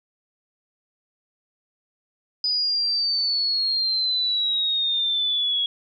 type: exponential sweep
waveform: sine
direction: down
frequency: 4978 to 3323 Hz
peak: -20 dBFS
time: 2.44-5.66 s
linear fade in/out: 2 ms
effects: none